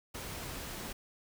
pink noise, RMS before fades -42 dBFS, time 0.14-0.93 s, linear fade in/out 10 ms, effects none

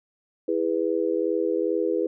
sine chord, E major, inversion none, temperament just, 329.6 / 412 / 494.4 Hz, E4 / G#4 / B4, 0 / -14 / +2 cents, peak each -26 dBFS, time 0.48-2.07 s, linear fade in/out 5 ms, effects none

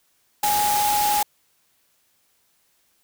sine tone in noise, 831 Hz, G#5, 1 cent sharp, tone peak -19 dBFS, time 0.43-1.23 s, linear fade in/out 5 ms, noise white, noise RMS -25 dBFS, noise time 0.43-1.23 s, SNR +3 dB, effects white hiss -65 dBFS RMS until 3.03 s

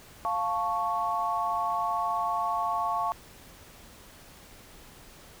sine chord, F augmented, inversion none, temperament equal, 698.5 / 880 / 1108.7 Hz, F5 / A5 / C#6, 0 / 0 / 0 cents, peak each -31 / -31 / -29 dBFS, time 0.25-3.12 s, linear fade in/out 0 ms, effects pink hiss -51 dBFS RMS until 5.4 s

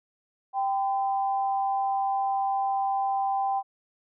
sine tone pair together, 784 / 1018.4 Hz, G5 / C6, 0 / -47 cents, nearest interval perfect fourth, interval 453 cents, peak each -24 / -33 dBFS, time 0.53-3.63 s, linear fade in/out 50 ms, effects none

